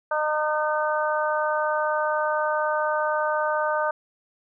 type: harmonic tone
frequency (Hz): 304.9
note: D#4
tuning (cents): -35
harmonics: 2 / 3 / 4 / 5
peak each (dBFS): -25 / -27 / -28 / -29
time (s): 0.11-3.91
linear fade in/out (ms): 5
effects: none